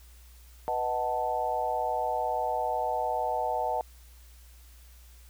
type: chord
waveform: sine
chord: B dominant seventh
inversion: none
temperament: equal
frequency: 493.9 / 622.3 / 740 / 880 Hz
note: B4 / D#5 / F#5 / A5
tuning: 0 / 0 / 0 / 0 cents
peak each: -35 / -33 / -31 / -31 dBFS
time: 0.68-3.81 s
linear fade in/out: 0 ms
effects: added 60 Hz sine -50 dBFS peak until 5.29 s + white hiss -59 dBFS RMS until 5.29 s